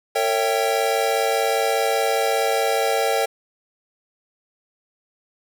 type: chord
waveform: square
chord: A# diminished seventh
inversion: none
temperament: equal with one note detuned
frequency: 454.2 / 554.4 / 659.3 / 784 Hz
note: A#4 / C#5 / E5 / G5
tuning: -45 / 0 / 0 / 0 cents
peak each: -24 / -25 / -27 / -24 dBFS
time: 0.15-3.26 s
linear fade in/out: 10 ms
effects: none